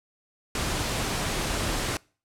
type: noise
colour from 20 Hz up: pink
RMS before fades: -28 dBFS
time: 0.55-1.97 s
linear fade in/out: 2 ms
effects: noise-tail reverb RT60 0.4 s tail -25 dB re dry + low-pass 10000 Hz 12 dB/octave